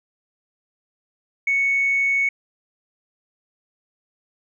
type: tone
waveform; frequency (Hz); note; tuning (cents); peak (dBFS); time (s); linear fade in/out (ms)
sine; 2217; C#7; 0; -16; 1.47-2.29; 5
effects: tanh soft clip ceiling -12 dBFS